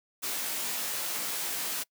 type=noise with comb filter; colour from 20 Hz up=white; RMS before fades=-33 dBFS; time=0.22-1.84 s; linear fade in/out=20 ms; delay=19 ms; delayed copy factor=-0.8; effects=noise-tail reverb RT60 0.1 s tail -25 dB re dry + high-pass 200 Hz 12 dB/octave